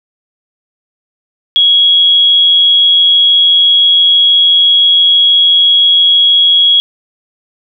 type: tone with amplitude modulation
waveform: sine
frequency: 3322 Hz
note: G#7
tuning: in tune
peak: -3 dBFS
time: 1.56-6.8 s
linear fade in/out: 0 ms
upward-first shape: sine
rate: 173 Hz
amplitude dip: 30%
effects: none